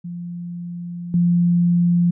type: tone with level steps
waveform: sine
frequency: 173.8 Hz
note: F3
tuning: 8 cents flat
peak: -27 / -13 dBFS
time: 0.04-2.11 s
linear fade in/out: 10 ms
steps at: 1.14 s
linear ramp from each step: 2 ms
effects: none